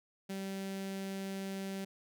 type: tone with notch filter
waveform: sawtooth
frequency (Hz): 193.9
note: G3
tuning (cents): -19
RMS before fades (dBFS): -40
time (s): 0.29-1.85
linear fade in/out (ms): 10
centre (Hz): 1100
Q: 1.6
effects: none